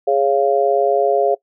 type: chord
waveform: sine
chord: Db major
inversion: second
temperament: just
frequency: 415.8 / 554.4 / 693 Hz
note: Ab4 / Db5 / F5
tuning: +2 / 0 / -14 cents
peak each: -17 dBFS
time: 0.07-1.35 s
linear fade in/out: 10 ms
effects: noise-tail reverb RT60 0.1 s tail -22 dB re dry